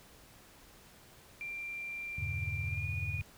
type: tone with pitch glide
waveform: sine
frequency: 2369 to 2450 Hz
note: D7 to D#7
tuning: +14 to -27 cents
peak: -38 dBFS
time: 1.41-3.21 s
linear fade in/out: 0 ms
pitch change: +59 cents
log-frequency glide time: 2.65-2.89 s
type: chord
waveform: sine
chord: E diminished seventh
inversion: none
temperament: just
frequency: 82.41 / 98.89 / 118.67 / 142.4 Hz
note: E2 / G2 / Bb2 / Db3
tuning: 0 / +16 / +31 / +47 cents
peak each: -39 / -38 / -43 / -42 dBFS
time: 2.18-3.22 s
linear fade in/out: 5 ms
effects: pink hiss -58 dBFS RMS until 3.37 s